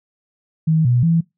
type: tone with pitch steps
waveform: sine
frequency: 159.3 / 122.4 / 166 Hz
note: D#3 / B2 / E3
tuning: +41 / -15 / +12 cents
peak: -12 dBFS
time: 0.67-1.21 s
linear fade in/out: 10 ms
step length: 180 ms
effects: noise-tail reverb RT60 0.2 s tail -23 dB re dry